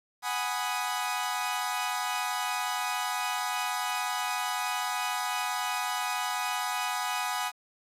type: chord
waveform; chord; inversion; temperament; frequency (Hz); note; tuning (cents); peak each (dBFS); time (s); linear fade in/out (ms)
sawtooth; G# minor seventh; third; equal; 740 / 830.6 / 987.8 / 1244.5; F#5 / G#5 / B5 / D#6; 0 / 0 / 0 / 0; -31; 0.22-7.52; 50
effects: resampled to 32000 Hz + 9-bit